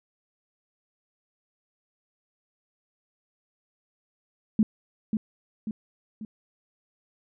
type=tone with echo; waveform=sine; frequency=216.5 Hz; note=A3; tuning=28 cents flat; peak=-16 dBFS; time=4.59-4.63 s; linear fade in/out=2 ms; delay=540 ms; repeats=3; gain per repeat=-6 dB; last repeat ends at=6.25 s; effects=none